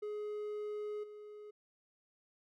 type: tone with level steps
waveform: triangle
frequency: 419.8 Hz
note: G#4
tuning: 19 cents sharp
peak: -36 / -46 dBFS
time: 0.02-1.51 s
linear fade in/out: 10 ms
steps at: 1.03 s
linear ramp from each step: 10 ms
effects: none